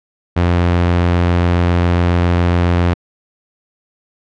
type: tone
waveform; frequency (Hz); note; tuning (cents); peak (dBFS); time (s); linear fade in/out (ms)
sawtooth; 87.31; F2; 0; -7; 0.36-2.94; 10
effects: low-pass 3000 Hz 12 dB/octave